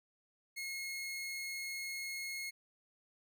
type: tone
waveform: sawtooth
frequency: 2163 Hz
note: C#7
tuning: 43 cents flat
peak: -36 dBFS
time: 0.56-2.51 s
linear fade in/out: 20 ms
effects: none